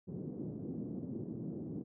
white band-pass noise, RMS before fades -42 dBFS, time 0.07-1.84 s, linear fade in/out 20 ms, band 120 to 320 Hz, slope 24 dB/octave, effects none

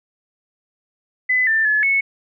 sine tone with pitch steps, 2010 / 1781 / 1713 / 2202 Hz, B6 / A6 / A6 / C#7, +30 / +21 / -47 / -12 cents, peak -14 dBFS, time 1.29-2.01 s, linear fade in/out 10 ms, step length 180 ms, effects none

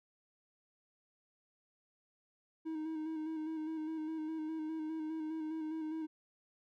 triangle tone with vibrato, 315.2 Hz, D#4, 23 cents sharp, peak -35 dBFS, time 2.65-6.07 s, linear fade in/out 20 ms, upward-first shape square, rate 4.9 Hz, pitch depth 27 cents each way, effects none

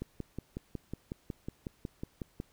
click train, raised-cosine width 3 ms, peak -24 dBFS, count 14, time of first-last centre 0.02-2.401 s, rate 5.46 Hz, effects pink hiss -67 dBFS RMS until 2.52 s

